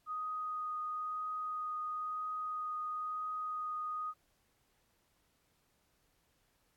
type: tone with vibrato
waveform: sine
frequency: 1244.5 Hz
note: D#6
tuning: in tune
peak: -36 dBFS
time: 0.06-4.14 s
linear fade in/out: 50 ms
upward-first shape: triangle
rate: 1 Hz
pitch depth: 10 cents each way
effects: pink hiss -75 dBFS RMS until 6.76 s + AAC 64 kbps